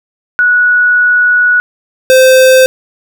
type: tone pair in turn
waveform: sine / square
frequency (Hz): 1467 / 518.7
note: F#6 / C5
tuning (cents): -15 / -15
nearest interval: octave + tritone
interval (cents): 1800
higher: first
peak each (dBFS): -5 / -3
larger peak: second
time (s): 0.39-1.6 / 2.1-2.66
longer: first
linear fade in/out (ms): 0
effects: none